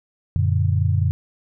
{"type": "chord", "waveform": "sine", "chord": "Gb augmented", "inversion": "none", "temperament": "equal", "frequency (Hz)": [92.5, 116.54, 146.83], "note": ["Gb2", "Bb2", "D3"], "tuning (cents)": [0, 0, 0], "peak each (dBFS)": [-18, -22, -23], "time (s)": [0.36, 1.11], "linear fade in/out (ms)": 0, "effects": []}